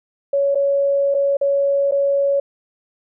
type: tone with dropouts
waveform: sine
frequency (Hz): 559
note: C#5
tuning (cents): +14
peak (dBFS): -14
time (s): 0.33-2.4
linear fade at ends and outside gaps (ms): 5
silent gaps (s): 0.547-0.554 / 1.143-1.147 / 1.37-1.412 / 1.912-1.92
effects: none